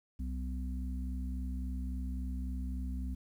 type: harmonic tone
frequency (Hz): 63.6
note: C2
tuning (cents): -48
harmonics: 1 / 3 / 4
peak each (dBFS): -35 / -45 / -44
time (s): 0.19-3.15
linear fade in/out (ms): 10
effects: 11-bit